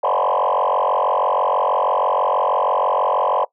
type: tone with frequency modulation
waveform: sine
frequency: 796 Hz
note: G5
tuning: 26 cents sharp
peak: -14 dBFS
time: 0.03-3.45 s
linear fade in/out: 10 ms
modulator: 46.2 Hz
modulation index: 6
effects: noise-tail reverb RT60 0.1 s tail -20 dB re dry + tanh soft clip ceiling -11 dBFS